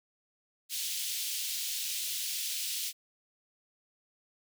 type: high-pass noise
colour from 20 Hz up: pink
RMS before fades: -35 dBFS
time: 0.69-2.93 s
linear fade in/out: 50 ms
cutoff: 3000 Hz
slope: 24 dB/octave
effects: none